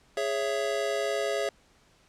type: chord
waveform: square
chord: C# minor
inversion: second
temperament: just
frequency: 415.8 / 554.4 / 665.2 Hz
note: G#4 / C#5 / E5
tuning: +2 / 0 / +16 cents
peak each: -32 dBFS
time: 0.17-1.49 s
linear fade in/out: 2 ms
effects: pink hiss -62 dBFS RMS until 2.08 s + low-pass 8000 Hz 12 dB/octave